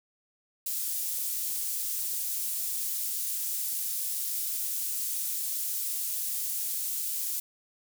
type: high-pass noise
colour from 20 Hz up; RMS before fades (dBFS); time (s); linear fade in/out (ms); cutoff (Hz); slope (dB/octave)
pink; -32; 0.66-7.4; 5; 10000; 12
effects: none